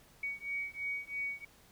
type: beating tone pair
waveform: sine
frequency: 2248 / 2251 Hz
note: C#7 / C#7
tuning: +24 / +26 cents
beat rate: 3 Hz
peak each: -39 / -39 dBFS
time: 0.23-1.45 s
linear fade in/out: 5 ms
effects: pink hiss -62 dBFS RMS until 1.71 s